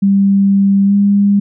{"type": "tone with pitch glide", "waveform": "sine", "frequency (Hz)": [197.4, 201.4], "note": ["G3", "G3"], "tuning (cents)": [12, 47], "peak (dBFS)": -7, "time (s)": [0.02, 1.4], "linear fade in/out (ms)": 10, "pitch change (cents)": 35, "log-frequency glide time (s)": [0.85, 0.94], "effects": []}